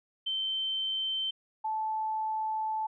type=tone pair in turn; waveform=sine; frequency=3101 / 872.5 Hz; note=G7 / A5; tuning=-19 / -15 cents; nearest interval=octave + minor seventh; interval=2196 cents; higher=first; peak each=-29 / -29 dBFS; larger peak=neither; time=0.26-1.31 / 1.64-2.87 s; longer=second; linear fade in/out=10 ms; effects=none